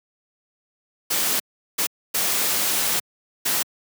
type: noise bursts at uneven times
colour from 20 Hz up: white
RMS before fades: -22 dBFS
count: 4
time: 1.1-1.4 / 1.78-1.87 / 2.14-3 / 3.45-3.63 s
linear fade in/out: 10 ms
effects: high-pass 150 Hz 12 dB/octave